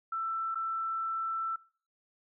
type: tone with dropouts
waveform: sine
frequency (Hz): 1332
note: E6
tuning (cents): +18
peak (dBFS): -31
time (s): 0.12-1.56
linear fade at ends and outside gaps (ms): 5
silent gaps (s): 0.546-0.555
effects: noise-tail reverb RT60 0.5 s tail -23 dB re dry